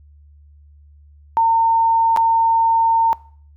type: tone with dropouts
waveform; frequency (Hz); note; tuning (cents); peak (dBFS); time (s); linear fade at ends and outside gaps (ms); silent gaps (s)
sine; 910; A#5; -42; -11; 1.37-3.13; 0; 2.163-2.172
effects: noise-tail reverb RT60 0.5 s tail -22 dB re dry + added 73 Hz sine -44 dBFS peak until 3.56 s